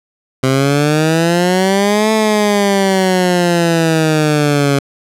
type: exponential two-way sweep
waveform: 15% pulse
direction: up then down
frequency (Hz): 130 to 220 to 138.8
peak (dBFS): -4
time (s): 0.43-4.79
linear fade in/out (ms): 5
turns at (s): 2.12
effects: low-pass 11000 Hz 12 dB/octave